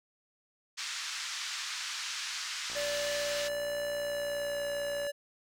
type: band-pass noise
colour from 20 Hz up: white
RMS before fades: -38 dBFS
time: 0.77-3.49 s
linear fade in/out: 20 ms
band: 1200 to 6300 Hz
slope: 24 dB/octave
type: click train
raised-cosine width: 0.5 ms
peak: -30 dBFS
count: 143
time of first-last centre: 2.7-5.067 s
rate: 60 Hz
type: tone with pitch glide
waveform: square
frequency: 581 to 574.3 Hz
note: D5 to D5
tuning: -19 to -39 cents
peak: -33 dBFS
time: 2.75-5.12 s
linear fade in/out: 20 ms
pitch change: -20 cents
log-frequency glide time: 3.91-4.65 s
effects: none